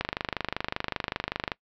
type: click train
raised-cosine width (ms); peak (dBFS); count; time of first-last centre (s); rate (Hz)
0.3; -11; 39; 0.01-1.518; 25.2
effects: noise-tail reverb RT60 0.1 s tail -23 dB re dry + low-pass 5000 Hz 12 dB/octave